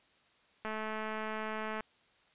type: click train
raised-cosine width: 0.5 ms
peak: -24 dBFS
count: 252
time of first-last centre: 0.65-1.807 s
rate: 217 Hz
effects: white hiss -67 dBFS RMS until 2.34 s + resampled to 8000 Hz